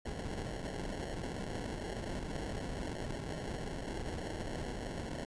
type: noise with sample-and-hold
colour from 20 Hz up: pink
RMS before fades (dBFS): -40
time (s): 0.05-5.25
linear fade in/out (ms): 5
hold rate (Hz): 1225
effects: resampled to 22050 Hz